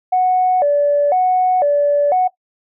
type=tone with vibrato; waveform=sine; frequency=653 Hz; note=E5; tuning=17 cents flat; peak=-10 dBFS; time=0.12-2.28 s; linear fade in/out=10 ms; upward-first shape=square; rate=1 Hz; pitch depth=210 cents each way; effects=noise-tail reverb RT60 0.1 s tail -17 dB re dry + tanh soft clip ceiling -6 dBFS